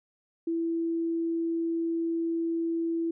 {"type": "tone", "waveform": "sine", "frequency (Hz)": 332, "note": "E4", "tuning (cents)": 12, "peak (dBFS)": -26, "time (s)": [0.47, 3.11], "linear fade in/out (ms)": 5, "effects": []}